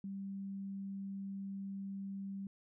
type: tone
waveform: sine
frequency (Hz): 196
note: G3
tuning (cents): 0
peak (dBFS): -40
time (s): 0.04-2.47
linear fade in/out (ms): 2
effects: none